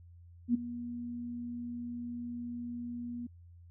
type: tone with ADSR envelope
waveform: sine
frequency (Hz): 239.9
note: A#3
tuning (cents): +50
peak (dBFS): -22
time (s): 0.48-3.27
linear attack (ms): 64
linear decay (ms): 12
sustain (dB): -15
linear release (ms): 8
effects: added 86 Hz sine -52 dBFS peak until 3.7 s